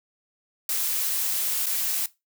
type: noise with dropouts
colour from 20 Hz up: blue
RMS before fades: -26 dBFS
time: 0.69-2.06 s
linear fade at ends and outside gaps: 2 ms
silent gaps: 1.659-1.666 s
effects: noise-tail reverb RT60 0.2 s tail -18 dB re dry